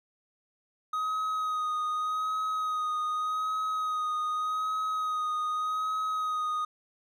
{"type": "tone with vibrato", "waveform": "triangle", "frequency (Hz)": 1255, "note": "D#6", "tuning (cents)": 15, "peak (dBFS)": -26, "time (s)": [0.93, 6.65], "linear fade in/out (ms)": 5, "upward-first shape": "sine", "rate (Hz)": 0.84, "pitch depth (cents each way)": 24, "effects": []}